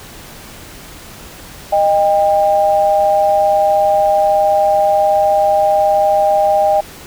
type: tone pair together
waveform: sine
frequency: 617 / 798.3 Hz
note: D#5 / G5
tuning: -15 / +31 cents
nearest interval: major third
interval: 446 cents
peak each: -12 dBFS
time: 1.72-6.81 s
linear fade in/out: 10 ms
effects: pink hiss -35 dBFS RMS until 7.06 s